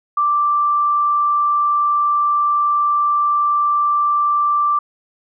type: tone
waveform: sine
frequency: 1174.7 Hz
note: D6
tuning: in tune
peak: -13 dBFS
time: 0.17-4.79 s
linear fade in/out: 5 ms
effects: none